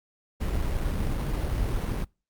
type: noise with sample-and-hold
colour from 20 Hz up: brown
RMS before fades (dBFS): -27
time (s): 0.4-2.05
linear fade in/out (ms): 20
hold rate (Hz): 4900
effects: noise-tail reverb RT60 0.3 s tail -26 dB re dry + Opus 48 kbps